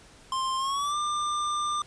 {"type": "tone with pitch glide", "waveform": "square", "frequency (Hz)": [1052, 1194.6], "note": ["C6", "D6"], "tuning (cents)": [9, 29], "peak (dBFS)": -27, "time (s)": [0.32, 1.82], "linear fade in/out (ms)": 2, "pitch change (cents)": 220, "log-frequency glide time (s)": [0.57, 0.97], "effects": ["pink hiss -53 dBFS RMS until 1.86 s", "resampled to 22050 Hz"]}